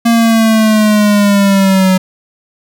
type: linear sweep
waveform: square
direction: down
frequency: 233.1 to 185.5 Hz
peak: -7 dBFS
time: 0.05-1.98 s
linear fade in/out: 10 ms
effects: none